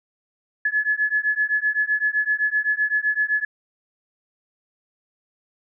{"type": "beating tone pair", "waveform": "sine", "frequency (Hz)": [1705, 1712.8], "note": ["G#6", "A6"], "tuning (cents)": [45, -47], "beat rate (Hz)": 7.8, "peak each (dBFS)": [-22, -22], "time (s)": [0.65, 3.45], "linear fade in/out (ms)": 5, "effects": []}